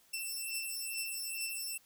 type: beating tone pair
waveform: 10% pulse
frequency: 2679 / 2681.3 Hz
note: E7 / E7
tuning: +27 / +29 cents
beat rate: 2.3 Hz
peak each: -31 dBFS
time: 0.13-1.78 s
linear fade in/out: 10 ms
effects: white hiss -66 dBFS RMS until 1.85 s